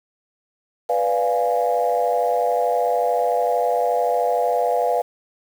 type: chord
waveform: sine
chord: B diminished seventh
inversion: none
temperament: equal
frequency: 493.9 / 587.3 / 698.5 / 830.6 Hz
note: B4 / D5 / F5 / Ab5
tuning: 0 / 0 / 0 / 0 cents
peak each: -21 / -24 / -20 / -25 dBFS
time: 0.89-5.02 s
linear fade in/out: 10 ms
effects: tanh soft clip ceiling -8 dBFS + 7-bit